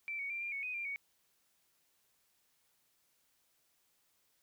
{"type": "tone with pitch steps", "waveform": "sine", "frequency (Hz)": [2336, 2235, 2364, 2393, 2216, 2499, 2381, 2236], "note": ["D7", "C#7", "D7", "D7", "C#7", "D#7", "D7", "C#7"], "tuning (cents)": [-10, 14, 11, 32, -1, 7, 23, 14], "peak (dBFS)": -37, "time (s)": [0.08, 0.96], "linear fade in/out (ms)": 0, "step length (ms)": 110, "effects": ["white hiss -75 dBFS RMS until 4.42 s"]}